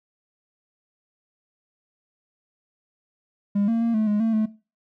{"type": "tone with pitch steps", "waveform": "triangle", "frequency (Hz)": [202.4, 229, 231.4, 216.6, 208.5, 224.9, 216.7], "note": ["G#3", "A#3", "A#3", "A3", "G#3", "A3", "A3"], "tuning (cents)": [-44, -31, -13, -27, 7, 38, -26], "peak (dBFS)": -16, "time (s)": [3.55, 4.46], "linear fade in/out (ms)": 10, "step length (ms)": 130, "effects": ["noise-tail reverb RT60 0.3 s tail -19 dB re dry", "tanh soft clip ceiling -12 dBFS"]}